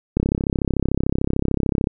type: click train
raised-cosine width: 3 ms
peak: -6 dBFS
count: 58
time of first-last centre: 0.17-1.871 s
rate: 33.5 Hz
effects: none